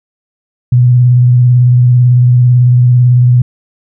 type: tone with vibrato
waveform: sine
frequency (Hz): 123.6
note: B2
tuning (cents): +2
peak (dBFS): -3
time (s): 0.72-3.42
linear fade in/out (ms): 5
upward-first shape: square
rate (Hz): 18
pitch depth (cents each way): 24
effects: none